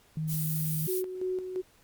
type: tone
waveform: sine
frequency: 157 Hz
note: D#3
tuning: 16 cents sharp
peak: -29 dBFS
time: 0.17-0.87 s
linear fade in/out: 2 ms
type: noise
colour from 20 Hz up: violet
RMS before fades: -34 dBFS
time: 0.27-1.03 s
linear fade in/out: 50 ms
type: tone with tremolo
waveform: sine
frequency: 370 Hz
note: F#4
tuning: in tune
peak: -28 dBFS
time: 0.87-1.62 s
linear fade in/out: 20 ms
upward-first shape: square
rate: 2.9 Hz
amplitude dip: 55%
effects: pink hiss -62 dBFS RMS until 1.83 s + Opus 48 kbps